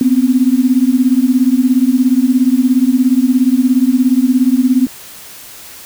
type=beating tone pair; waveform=sine; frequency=246.9 / 263.9 Hz; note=B3 / C4; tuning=0 / +15 cents; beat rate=17 Hz; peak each=-11 dBFS; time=0.01-4.87 s; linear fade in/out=2 ms; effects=white hiss -34 dBFS RMS until 5.85 s